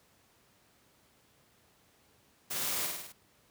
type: noise with echo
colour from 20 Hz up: white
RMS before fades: -36 dBFS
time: 2.5-2.87 s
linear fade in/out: 10 ms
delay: 51 ms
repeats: 5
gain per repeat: -3 dB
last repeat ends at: 3.125 s
effects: pink hiss -66 dBFS RMS until 3.5 s + high-pass 80 Hz 12 dB/octave